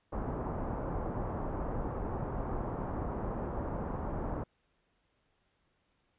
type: low-pass noise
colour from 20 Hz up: pink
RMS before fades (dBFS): -36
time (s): 0.12-4.44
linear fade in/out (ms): 10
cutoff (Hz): 1100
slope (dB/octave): 24
effects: pink hiss -75 dBFS RMS until 6.18 s + resampled to 8000 Hz